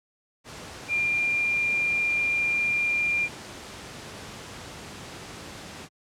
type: tone in noise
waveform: sine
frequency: 2395 Hz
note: D7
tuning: 33 cents sharp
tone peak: -22 dBFS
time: 0.88-3.29 s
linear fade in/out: 50 ms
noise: pink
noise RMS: -40 dBFS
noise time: 0.44-5.89 s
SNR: +15 dB
effects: high-pass 80 Hz 12 dB/octave + low-pass 8000 Hz 12 dB/octave